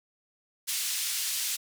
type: band-pass noise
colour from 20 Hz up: white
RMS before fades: -31 dBFS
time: 0.67-1.57 s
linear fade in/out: 20 ms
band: 2600 to 11000 Hz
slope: 12 dB/octave
effects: none